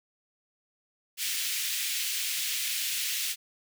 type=high-pass noise; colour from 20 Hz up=pink; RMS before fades=-31 dBFS; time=1.17-3.36 s; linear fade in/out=50 ms; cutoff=2300 Hz; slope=24 dB/octave; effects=none